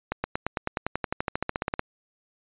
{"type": "accelerating click train", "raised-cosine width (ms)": 0.5, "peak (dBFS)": -11, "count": 21, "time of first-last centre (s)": [0.12, 1.794], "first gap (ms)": 120, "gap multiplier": 0.96, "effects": ["resampled to 8000 Hz"]}